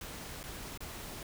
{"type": "noise with dropouts", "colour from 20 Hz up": "pink", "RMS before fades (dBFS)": -44, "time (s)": [0.01, 1.23], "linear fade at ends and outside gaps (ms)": 2, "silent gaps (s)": [[0.431, 0.438], [0.776, 0.805]], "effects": []}